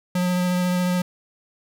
square tone with vibrato, 180 Hz, F#3, 47 cents flat, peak -20 dBFS, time 0.15-1.02 s, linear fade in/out 5 ms, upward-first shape sine, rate 14 Hz, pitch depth 11 cents each way, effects none

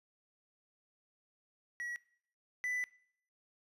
triangle tone pair in turn, 1924 / 1990.7 Hz, B6 / B6, -46 / +13 cents, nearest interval minor second, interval 59 cents, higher second, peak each -36 / -32 dBFS, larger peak second, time 1.8-1.96 / 2.64-2.84 s, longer second, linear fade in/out 0 ms, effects noise-tail reverb RT60 0.6 s tail -21 dB re dry + resampled to 32000 Hz

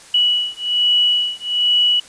sine beating tone pair, 2938 / 2939.2 Hz, F#7 / F#7, -13 / -12 cents, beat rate 1.2 Hz, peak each -17 dBFS, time 0.14-2 s, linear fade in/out 5 ms, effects white hiss -42 dBFS RMS until 2.08 s + resampled to 22050 Hz

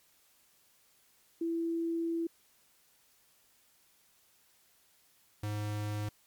sine / square tone pair in turn, 332.9 / 104.86 Hz, E4 / G#2, +17 / +17 cents, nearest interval octave + minor sixth, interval 2000 cents, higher first, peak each -30 / -34 dBFS, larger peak first, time 1.41-2.27 / 5.43-6.09 s, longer first, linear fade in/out 5 ms, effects white hiss -67 dBFS RMS until 6.26 s + MP3 96 kbps

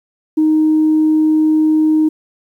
sine tone, 311.1 Hz, D#4, in tune, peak -8 dBFS, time 0.37-2.09 s, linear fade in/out 10 ms, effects tanh soft clip ceiling -5 dBFS + 8-bit

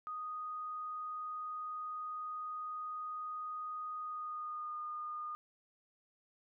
sine tone with pitch glide, 1242 to 1221.4 Hz, D#6 to D#6, -3 to -32 cents, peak -39 dBFS, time 0.07-5.35 s, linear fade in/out 0 ms, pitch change -29 cents, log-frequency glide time 3.98-4.77 s, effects none

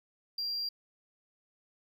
triangle tone, 4754 Hz, D8, 20 cents sharp, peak -30 dBFS, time 0.38-0.69 s, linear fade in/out 5 ms, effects tanh soft clip ceiling -27 dBFS

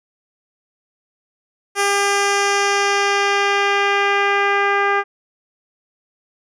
10% pulse tone with low-pass filter sweep, 401.3 Hz, G4, 41 cents sharp, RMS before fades -17 dBFS, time 1.75-5.04 s, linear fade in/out 50 ms, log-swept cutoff 10000 to 1700 Hz, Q 1.2, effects none

